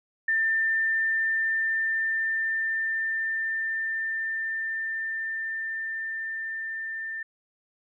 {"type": "tone with level ramp", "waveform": "sine", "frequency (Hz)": 1792, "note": "A6", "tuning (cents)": 31, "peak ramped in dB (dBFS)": [-21, -31], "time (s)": [0.28, 7.23], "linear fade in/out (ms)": 5, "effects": []}